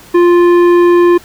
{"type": "tone with tanh clipping", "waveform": "sine", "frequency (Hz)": 349.2, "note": "F4", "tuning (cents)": 0, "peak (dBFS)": -6, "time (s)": [0.14, 1.18], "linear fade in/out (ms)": 10, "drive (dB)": 12, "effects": ["pink hiss -38 dBFS RMS until 1.24 s"]}